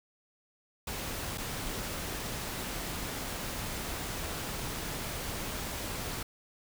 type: noise with dropouts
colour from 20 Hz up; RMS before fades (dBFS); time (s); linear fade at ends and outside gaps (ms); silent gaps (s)
pink; -37; 0.87-6.23; 5; 1.376-1.38
effects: none